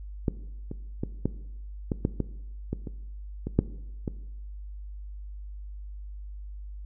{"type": "clicks", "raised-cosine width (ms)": 3, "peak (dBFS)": [-11, -21, -15, -11, -13, -10, -13, -16, -22, -18, -6, -16], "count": 12, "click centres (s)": [0.282, 0.714, 1.035, 1.256, 1.918, 2.051, 2.203, 2.73, 2.872, 3.47, 3.59, 4.078], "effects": ["noise-tail reverb RT60 0.9 s tail -17 dB re dry", "added 50 Hz sine -37 dBFS peak until 6.85 s"]}